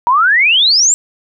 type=exponential sweep; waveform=sine; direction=up; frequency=930 to 7670 Hz; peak=-7 dBFS; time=0.07-0.94 s; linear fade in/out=0 ms; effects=none